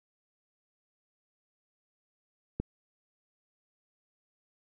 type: click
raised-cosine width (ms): 3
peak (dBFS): -18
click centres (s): 2.6
effects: none